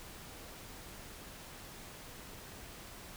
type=silence; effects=pink hiss -50 dBFS RMS until 3.16 s

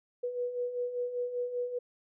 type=beating tone pair; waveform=sine; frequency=486.1 / 491.2 Hz; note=B4 / B4; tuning=-28 / -9 cents; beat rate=5.1 Hz; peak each=-39 / -32 dBFS; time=0.23-1.79 s; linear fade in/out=10 ms; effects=none

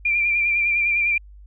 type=tone with vibrato; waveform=sine; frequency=2377 Hz; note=D7; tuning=20 cents sharp; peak=-17 dBFS; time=0.05-1.18 s; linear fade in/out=5 ms; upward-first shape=sine; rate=9.9 Hz; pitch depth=39 cents each way; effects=added 50 Hz sine -41 dBFS peak until 1.46 s

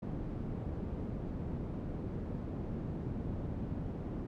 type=low-pass noise; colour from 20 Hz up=white; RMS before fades=-39 dBFS; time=0.02-4.27 s; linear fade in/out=10 ms; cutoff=230 Hz; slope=12 dB/octave; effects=none

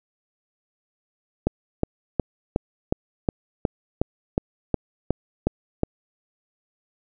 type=click train; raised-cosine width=2 ms; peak=-6 dBFS; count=13; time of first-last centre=1.47-5.834 s; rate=2.75 Hz; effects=none

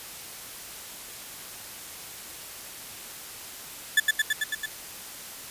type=tone with echo; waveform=35% pulse; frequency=1738 Hz; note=A6; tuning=22 cents flat; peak=-14 dBFS; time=3.97-4 s; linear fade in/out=5 ms; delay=110 ms; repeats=6; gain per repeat=-2 dB; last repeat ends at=4.66 s; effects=white hiss -41 dBFS RMS until 5.5 s + resampled to 32000 Hz

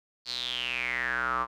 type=tone with band-pass filter sweep; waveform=square; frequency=61.74 Hz; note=B1; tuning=in tune; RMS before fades=-31 dBFS; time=0.25-1.47 s; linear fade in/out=50 ms; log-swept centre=4500 to 1100 Hz; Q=8.5; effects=none

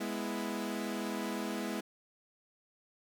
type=chord; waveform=sawtooth; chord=E major; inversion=first; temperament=equal; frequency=207.7 / 246.9 / 329.6 Hz; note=G#3 / B3 / E4; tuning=0 / 0 / 0 cents; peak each=-34 / -36 / -36 dBFS; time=0-1.81 s; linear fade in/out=10 ms; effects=none

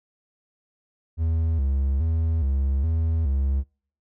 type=tone with vibrato; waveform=triangle; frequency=74.5 Hz; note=D2; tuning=25 cents sharp; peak=-18 dBFS; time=1.17-3.64 s; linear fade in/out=50 ms; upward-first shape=square; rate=1.2 Hz; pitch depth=150 cents each way; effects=noise-tail reverb RT60 0.5 s tail -26 dB re dry

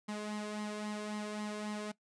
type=tone with flanger; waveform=sawtooth; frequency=210.6 Hz; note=G#3; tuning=24 cents sharp; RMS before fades=-40 dBFS; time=0.08-1.92 s; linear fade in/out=10 ms; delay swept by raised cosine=0.96 to 1.88 ms; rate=3.7 Hz; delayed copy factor=+0.6; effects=noise-tail reverb RT60 0.1 s tail -19 dB re dry + resampled to 22050 Hz

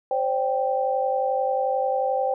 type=chord; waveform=sine; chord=C suspended second; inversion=none; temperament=equal with one note detuned; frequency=523.3 / 574.6 / 784 Hz; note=C5 / D5 / G5; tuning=0 / -38 / 0 cents; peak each=-24 / -29 / -24 dBFS; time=0.11-2.34 s; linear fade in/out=2 ms; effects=none

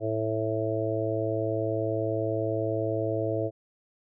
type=harmonic tone; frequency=110 Hz; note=A2; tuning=in tune; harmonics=1 / 3 / 4 / 5 / 6; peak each=-32 / -32 / -32 / -32 / -32 dBFS; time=0-3.51 s; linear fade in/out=50 ms; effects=none

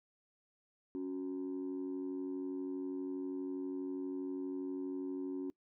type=tone pair together; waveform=sine; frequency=277.2 / 369.6 Hz; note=C#4 / F#4; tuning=0 / -2 cents; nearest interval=perfect fourth; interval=498 cents; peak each=-37 / -40 dBFS; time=0.95-5.5 s; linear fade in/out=0 ms; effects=noise-tail reverb RT60 0.1 s tail -23 dB re dry + tanh soft clip ceiling -33 dBFS

